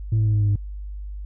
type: tone with pitch steps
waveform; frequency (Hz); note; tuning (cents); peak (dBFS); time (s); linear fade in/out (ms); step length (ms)
sine; 110 / 108.3 / 106.62 / 104.97 / 103.35 / 101.75; A2 / A2 / G#2 / G#2 / G#2 / G#2; 0 / -27 / +46 / +19 / -8 / -35; -14; 0.12-0.558; 5; 73
effects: tanh soft clip ceiling -15 dBFS + added 50 Hz sine -30 dBFS peak until 1.25 s